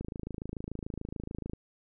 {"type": "click train", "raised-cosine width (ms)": 3, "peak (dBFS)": -24, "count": 42, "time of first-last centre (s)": [0.01, 1.534], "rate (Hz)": 26.9, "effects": []}